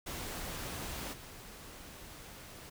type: noise with level steps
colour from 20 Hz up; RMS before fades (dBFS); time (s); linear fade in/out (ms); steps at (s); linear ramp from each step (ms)
pink; -41 / -50; 0.06-2.7; 10; 1.12; 20
effects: none